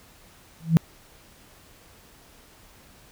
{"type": "tone with exponential growth", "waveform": "sine", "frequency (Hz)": 163.4, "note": "E3", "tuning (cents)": -15, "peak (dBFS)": -8, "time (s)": [0.6, 0.77], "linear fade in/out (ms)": 0, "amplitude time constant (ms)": 35, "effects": ["tanh soft clip ceiling -6 dBFS", "pink hiss -53 dBFS RMS until 3.11 s"]}